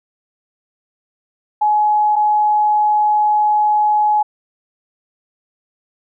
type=tone pair in turn; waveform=sine; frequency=844 / 844 Hz; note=G#5 / G#5; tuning=+28 / +28 cents; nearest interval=unison; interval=0 cents; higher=neither; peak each=-11 dBFS; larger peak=neither; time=1.61-2.16 / 2.16-4.23 s; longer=second; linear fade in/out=10 ms; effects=none

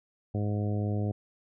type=harmonic tone; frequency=103.9 Hz; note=G#2; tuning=1 cent sharp; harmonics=1 / 2 / 3 / 4 / 5 / 6 / 7; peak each=-28 / -34 / -38 / -40 / -42 / -44 / -45 dBFS; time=0.34-1.12 s; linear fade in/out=10 ms; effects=none

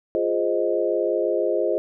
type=chord; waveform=sine; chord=F minor seventh; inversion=none; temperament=equal; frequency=349.2 / 415.3 / 523.3 / 622.3 Hz; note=F4 / Ab4 / C5 / Eb5; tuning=0 / 0 / 0 / 0 cents; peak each=-25 dBFS; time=0.15-1.78 s; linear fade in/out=0 ms; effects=none

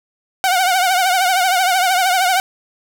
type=tone with vibrato; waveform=sawtooth; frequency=740 Hz; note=F#5; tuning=in tune; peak=-9 dBFS; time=0.44-2.4 s; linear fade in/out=0 ms; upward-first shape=triangle; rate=13 Hz; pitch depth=100 cents each way; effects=none

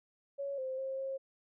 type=tone with pitch steps; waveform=sine; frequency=558 / 522 / 533 / 537 Hz; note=C#5 / C5 / C5 / C5; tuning=+11 / -4 / +32 / +45 cents; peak=-35 dBFS; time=0.38-1.18 s; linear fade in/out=20 ms; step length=200 ms; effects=none

